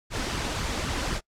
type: noise with flanger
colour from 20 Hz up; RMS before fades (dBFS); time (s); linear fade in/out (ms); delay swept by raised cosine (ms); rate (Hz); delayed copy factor
pink; -29; 0.1-1.21; 50; 0.63 to 4.03; 3.9; +0.55
effects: noise-tail reverb RT60 0.1 s tail -24 dB re dry + low-pass 7000 Hz 12 dB/octave